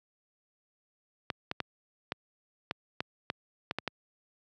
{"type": "clicks", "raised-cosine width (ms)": 0.3, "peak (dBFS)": -15, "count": 10, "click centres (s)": [1.302, 1.514, 1.603, 2.121, 2.711, 3.005, 3.301, 3.711, 3.786, 3.877], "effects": ["high-pass 100 Hz 12 dB/octave"]}